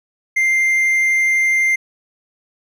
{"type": "tone", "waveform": "triangle", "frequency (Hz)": 2096, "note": "C7", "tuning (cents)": 2, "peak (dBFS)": -11, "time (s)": [0.36, 1.76], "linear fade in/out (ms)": 10, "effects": []}